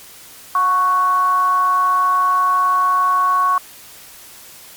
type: tone with frequency modulation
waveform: sine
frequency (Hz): 1108.7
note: C#6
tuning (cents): 0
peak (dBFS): -12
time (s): 0.55-3.58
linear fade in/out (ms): 2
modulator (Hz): 386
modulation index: 0.34
effects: white hiss -40 dBFS RMS until 4.76 s + MP3 96 kbps